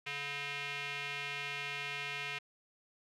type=tone with band-pass filter; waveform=square; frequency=142.7 Hz; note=D3; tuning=49 cents flat; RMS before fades=-40 dBFS; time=0.06-2.39 s; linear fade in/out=10 ms; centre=2500 Hz; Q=3; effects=none